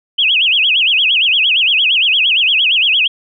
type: tone with vibrato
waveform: sine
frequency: 2891 Hz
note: F#7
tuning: 41 cents flat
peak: -9 dBFS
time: 0.18-3.08 s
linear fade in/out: 10 ms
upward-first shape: sine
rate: 8.7 Hz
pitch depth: 260 cents each way
effects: none